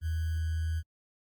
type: tone with sample-and-hold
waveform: sine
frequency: 80.6 Hz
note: E2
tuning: 38 cents flat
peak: -28 dBFS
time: 0.01-0.83 s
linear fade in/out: 50 ms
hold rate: 1575 Hz
effects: Opus 32 kbps